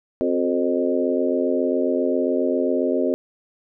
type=harmonic tone with a mistuned harmonic; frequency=87.4 Hz; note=F2; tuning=2 cents sharp; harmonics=3 / 4 / 5 / 6 / 7; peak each=-23 / -24 / -25 / -26 / -26 dBFS; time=0.21-3.14 s; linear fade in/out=0 ms; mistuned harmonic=4; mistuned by=+45 cents; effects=none